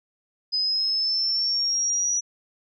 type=exponential sweep; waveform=sine; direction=up; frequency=5000 to 5860 Hz; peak=-21 dBFS; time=0.52-2.21 s; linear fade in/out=20 ms; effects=none